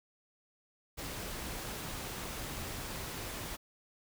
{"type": "noise", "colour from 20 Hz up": "pink", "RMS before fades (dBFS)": -41, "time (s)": [0.97, 3.57], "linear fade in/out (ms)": 20, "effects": []}